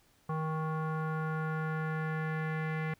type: tone with low-pass filter sweep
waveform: square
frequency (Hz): 157.5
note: D#3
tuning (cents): +21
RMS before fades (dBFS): -34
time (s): 0.29-2.94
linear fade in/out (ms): 5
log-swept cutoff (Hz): 1100 to 2000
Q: 3.5
effects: pink hiss -67 dBFS RMS until 2.99 s